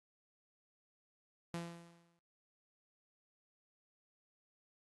sawtooth tone with exponential decay, 170.1 Hz, F3, 45 cents flat, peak -34 dBFS, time 1.54-2.19 s, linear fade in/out 0 ms, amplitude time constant 140 ms, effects noise-tail reverb RT60 0.1 s tail -17 dB re dry + AAC 32 kbps

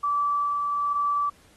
sine tone with tremolo, 1158 Hz, D6, 25 cents flat, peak -21 dBFS, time 0.03-1.3 s, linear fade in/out 10 ms, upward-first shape sine, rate 1.2 Hz, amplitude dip 25%, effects pink hiss -58 dBFS RMS until 1.56 s + AAC 32 kbps

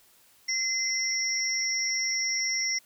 sine tone cluster, 2062 / 5390 / 5660 Hz, C7 / E8 / F8, -26 / +38 / +22 cents, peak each -30 dBFS, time 0.48-2.79 s, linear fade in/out 10 ms, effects white hiss -60 dBFS RMS until 2.85 s

